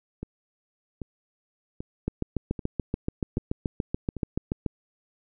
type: two click trains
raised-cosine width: 3 ms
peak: -21 / -13 dBFS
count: 6 / 19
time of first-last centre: 0.23-4.167 / 2.08-4.662 s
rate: 1.27 / 6.97 Hz
effects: none